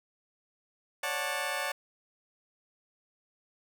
15% pulse chord, D major seventh, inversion third, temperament just, 550.6 / 587.3 / 734.2 / 881 Hz, C#5 / D5 / F#5 / A5, -12 / 0 / -14 / +2 cents, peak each -31 dBFS, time 1.03-1.72 s, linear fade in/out 5 ms, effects none

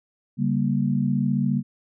sine chord, G diminished, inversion second, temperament just, 141.12 / 196 / 235.2 Hz, Db3 / G3 / Bb3, +31 / 0 / +16 cents, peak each -24 dBFS, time 0.37-1.63 s, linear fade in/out 50 ms, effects none

